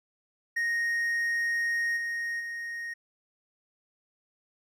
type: tone with level steps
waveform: triangle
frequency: 1864.7 Hz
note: A#6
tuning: in tune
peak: -24 / -28 / -32 dBFS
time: 0.56-2.94 s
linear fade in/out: 10 ms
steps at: 1.96 / 2.39 s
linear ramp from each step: 20 ms
effects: none